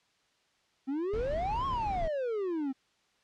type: exponential two-way sweep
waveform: triangle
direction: up then down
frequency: 257.6 to 1108.7 to 257.6 Hz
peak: -28 dBFS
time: 0.87-2.73 s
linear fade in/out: 20 ms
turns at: 1.66 s
type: noise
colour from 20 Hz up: brown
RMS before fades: -38 dBFS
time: 1.13-2.08 s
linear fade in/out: 5 ms
effects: white hiss -70 dBFS RMS until 3.23 s + low-pass 5000 Hz 12 dB/octave